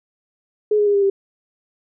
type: tone with pitch steps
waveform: sine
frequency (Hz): 422.5 / 415 / 407.6 / 400.4 / 393.3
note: G#4 / G#4 / G#4 / G4 / G4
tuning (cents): +30 / -1 / -32 / +37 / +6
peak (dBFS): -13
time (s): 0.71-1.1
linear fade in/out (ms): 5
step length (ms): 78
effects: none